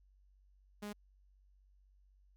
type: tone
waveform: sawtooth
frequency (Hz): 207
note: G#3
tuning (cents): -5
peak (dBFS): -38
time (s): 0.82-0.93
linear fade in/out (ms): 10
effects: added 48 Hz sine -64 dBFS peak until 2.36 s